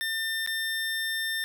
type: tone with dropouts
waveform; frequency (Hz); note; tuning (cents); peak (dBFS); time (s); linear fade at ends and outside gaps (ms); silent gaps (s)
25% pulse; 1800; A6; +39; -24; 0.01-1.44; 0; 0.463-0.474
effects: none